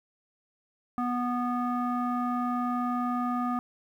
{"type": "tone with low-pass filter", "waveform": "square", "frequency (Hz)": 245.2, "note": "B3", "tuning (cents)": -12, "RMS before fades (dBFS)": -29, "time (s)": [0.98, 3.59], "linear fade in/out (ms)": 0, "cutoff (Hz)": 1100, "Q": 8.1, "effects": ["10-bit"]}